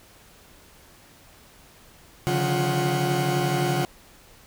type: tone cluster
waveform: 40% pulse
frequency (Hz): 139.1 / 150.9 / 178.2 / 352.6 / 745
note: C#3 / D3 / F3 / F4 / F#5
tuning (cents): +6 / +47 / +35 / +17 / +12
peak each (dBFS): -25 / -31 / -30 / -26 / -28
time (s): 2.27-3.85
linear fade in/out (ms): 0
effects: pink hiss -52 dBFS RMS until 4.46 s